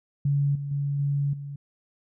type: tone with level steps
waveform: sine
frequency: 141.8 Hz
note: C#3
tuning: 40 cents sharp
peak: -20 / -29 / -24 / -22 / -33 dBFS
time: 0.25-1.56 s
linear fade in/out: 5 ms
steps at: 0.55 / 0.71 / 0.99 / 1.33 s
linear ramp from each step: 5 ms
effects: none